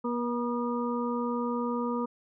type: harmonic tone with a mistuned harmonic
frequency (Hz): 240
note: B3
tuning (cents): -49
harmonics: 1 / 2 / 4 / 5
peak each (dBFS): -30 / -33 / -36 / -37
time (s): 0.04-2.06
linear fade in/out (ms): 10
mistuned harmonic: 5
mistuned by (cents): +25
effects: none